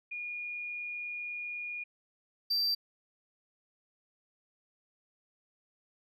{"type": "tone pair in turn", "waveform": ["sine", "triangle"], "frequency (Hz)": [2436, 4687], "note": ["D#7", "D8"], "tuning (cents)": [-37, -4], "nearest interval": "major seventh", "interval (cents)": 1133, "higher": "second", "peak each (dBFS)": [-36, -26], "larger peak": "second", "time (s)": [[0.11, 1.84], [2.5, 2.75]], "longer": "first", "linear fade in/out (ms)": 10, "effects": []}